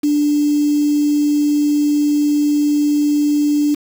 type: tone with quantisation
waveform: sine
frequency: 294.1 Hz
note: D4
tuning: 3 cents sharp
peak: -12 dBFS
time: 0.03-3.75 s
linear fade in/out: 10 ms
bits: 5
effects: none